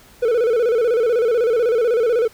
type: tone with vibrato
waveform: triangle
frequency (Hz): 466.2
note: A#4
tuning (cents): 0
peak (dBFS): -12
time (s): 0.22-2.28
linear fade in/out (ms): 10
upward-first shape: square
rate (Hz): 16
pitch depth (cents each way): 89
effects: pink hiss -48 dBFS RMS until 2.33 s